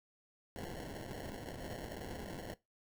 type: noise with sample-and-hold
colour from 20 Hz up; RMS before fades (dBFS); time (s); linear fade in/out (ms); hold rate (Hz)
violet; -45; 0.56-2.54; 0; 1225
effects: noise-tail reverb RT60 0.2 s tail -19 dB re dry